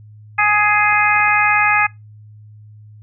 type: harmonic tone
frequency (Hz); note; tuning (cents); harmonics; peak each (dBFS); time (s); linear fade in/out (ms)
417.7; G#4; +10; 2 / 3 / 4 / 5 / 6; -18 / -18 / -18 / -18 / -18; 0.38-1.87; 10
type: clicks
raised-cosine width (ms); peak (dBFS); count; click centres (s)
0.5; -19; 4; 0.926 / 1.163 / 1.202 / 1.281
effects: noise-tail reverb RT60 0.2 s tail -23 dB re dry + added 106 Hz sine -38 dBFS peak until 3.02 s